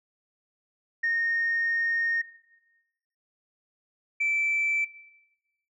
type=tone pair in turn; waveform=sine; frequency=1846 / 2326 Hz; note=A#6 / D7; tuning=-17 / -17 cents; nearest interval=major third; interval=400 cents; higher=second; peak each=-22 dBFS; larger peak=neither; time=1.03-2.22 / 4.2-4.85 s; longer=first; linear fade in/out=10 ms; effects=noise-tail reverb RT60 1.0 s tail -17 dB re dry + tanh soft clip ceiling -19 dBFS